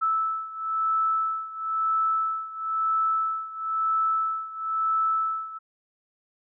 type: beating tone pair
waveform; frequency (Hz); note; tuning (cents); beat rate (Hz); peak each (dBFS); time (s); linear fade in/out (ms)
sine; 1312 / 1313; E6 / E6; -9 / -7; 1; -25 / -28; 0.01-5.59; 20
effects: none